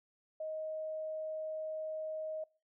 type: tone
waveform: sine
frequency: 627 Hz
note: D#5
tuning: 13 cents sharp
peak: -37 dBFS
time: 0.4-2.44 s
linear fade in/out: 5 ms
effects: noise-tail reverb RT60 0.4 s tail -26 dB re dry